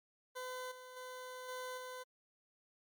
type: tone with level steps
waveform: 20% pulse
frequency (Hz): 507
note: B4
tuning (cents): +45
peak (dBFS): -37 / -46 / -41 / -37 / -40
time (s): 0.35-2.04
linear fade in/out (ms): 20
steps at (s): 0.71 / 0.96 / 1.48 / 1.77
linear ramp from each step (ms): 10
effects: MP3 96 kbps